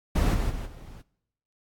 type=noise with level steps; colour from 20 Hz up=brown; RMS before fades=-21 / -27 / -34 / -43 dBFS; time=0.15-1.02 s; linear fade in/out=10 ms; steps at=0.33 / 0.49 / 0.65 s; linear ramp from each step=20 ms; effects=noise-tail reverb RT60 0.8 s tail -21 dB re dry + AAC 64 kbps